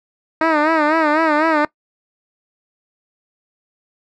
10% pulse tone with vibrato, 311.1 Hz, D#4, in tune, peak -4 dBFS, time 0.41-1.65 s, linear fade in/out 2 ms, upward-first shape sine, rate 4 Hz, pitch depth 89 cents each way, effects noise-tail reverb RT60 0.1 s tail -21 dB re dry + low-pass 2000 Hz 12 dB/octave

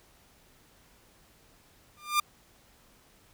sawtooth tone with exponential growth, 1198 Hz, D6, 34 cents sharp, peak -16 dBFS, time 1.97-2.2 s, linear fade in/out 5 ms, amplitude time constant 50 ms, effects pink hiss -61 dBFS RMS until 3.33 s

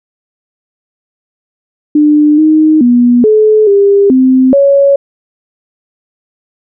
sine tone with pitch steps, 299 / 311 / 242.7 / 430.2 / 400.6 / 259.4 / 558 Hz, D4 / D#4 / B3 / A4 / G4 / C4 / C#5, +31 / -1 / -30 / -39 / +38 / -15 / +11 cents, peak -3 dBFS, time 1.95-4.96 s, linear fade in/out 5 ms, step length 430 ms, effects none

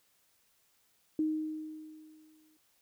sine tone with exponential decay, 311.1 Hz, D#4, in tune, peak -26 dBFS, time 1.19-2.57 s, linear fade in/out 2 ms, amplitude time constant 300 ms, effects white hiss -71 dBFS RMS until 2.81 s

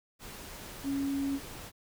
sine tone in noise, 276.6 Hz, C#4, 4 cents flat, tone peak -29 dBFS, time 0.83-1.4 s, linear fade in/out 50 ms, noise pink, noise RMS -45 dBFS, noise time 0.19-1.72 s, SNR +13 dB, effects none

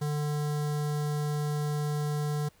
square tone with notch filter, 148.5 Hz, D3, 20 cents sharp, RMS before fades -30 dBFS, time 0.01-2.49 s, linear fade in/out 10 ms, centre 2500 Hz, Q 1.2, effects pink hiss -63 dBFS RMS until 2.6 s

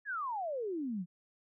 sine exponential sweep, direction down, 1747 to 166.3 Hz, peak -34 dBFS, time 0.05-1.06 s, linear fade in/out 50 ms, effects none

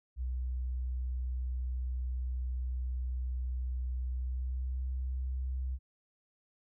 sine tone with pitch glide, 62.7 to 64.35 Hz, B1 to C2, +27 to -28 cents, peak -32 dBFS, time 0.16-5.79 s, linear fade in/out 50 ms, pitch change +45 cents, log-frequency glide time 4.13-4.86 s, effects none

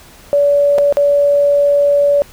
sine tone with dropouts, 573 Hz, D5, 43 cents flat, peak -8 dBFS, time 0.33-2.22 s, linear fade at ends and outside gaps 0 ms, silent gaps 0.781-0.785 / 0.925-0.97 s, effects pink hiss -41 dBFS RMS until 2.32 s

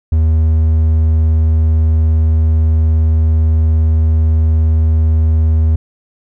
triangle tone, 79.4 Hz, D#2, 36 cents sharp, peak -6 dBFS, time 0.12-5.76 s, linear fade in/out 5 ms, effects none

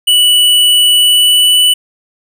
square tone with pitch glide, 2956 to 2973 Hz, F#7 to F#7, -2 to +8 cents, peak -6 dBFS, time 0.07-1.74 s, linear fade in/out 10 ms, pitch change +10 cents, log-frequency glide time 0.91-1.62 s, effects none

